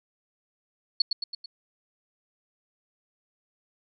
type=tone with echo; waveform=sine; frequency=4386 Hz; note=C#8; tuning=19 cents flat; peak=-17 dBFS; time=1-1.02 s; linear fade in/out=5 ms; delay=110 ms; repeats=4; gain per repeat=-5 dB; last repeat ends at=1.46 s; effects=none